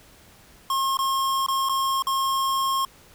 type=tone with dropouts; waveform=square; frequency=1075 Hz; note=C6; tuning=47 cents sharp; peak=-22 dBFS; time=0.7-2.85 s; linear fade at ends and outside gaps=2 ms; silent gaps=0.971-0.989 / 1.464-1.484 / 1.688-1.694 / 2.023-2.069 s; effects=pink hiss -52 dBFS RMS until 3.14 s